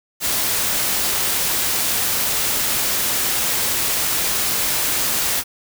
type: noise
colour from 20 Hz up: white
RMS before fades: -20 dBFS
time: 0.2-5.44 s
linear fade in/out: 50 ms
effects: none